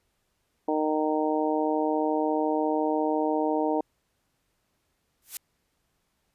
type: harmonic tone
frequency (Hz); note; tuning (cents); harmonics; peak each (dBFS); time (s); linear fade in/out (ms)
154.3; D#3; -14; 2 / 3 / 4 / 5 / 6; -27 / -29 / -30 / -31 / -32; 0.68-3.81; 5
type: noise with exponential growth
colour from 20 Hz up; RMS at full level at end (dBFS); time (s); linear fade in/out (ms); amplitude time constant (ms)
blue; -29; 5.22-5.37; 1; 32
effects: pink hiss -74 dBFS RMS until 6.34 s + resampled to 32000 Hz